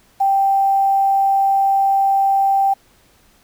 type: tone with quantisation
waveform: sine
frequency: 784 Hz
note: G5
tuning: in tune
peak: -12 dBFS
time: 0.2-2.74 s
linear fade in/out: 10 ms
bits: 7
effects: pink hiss -54 dBFS RMS until 3.43 s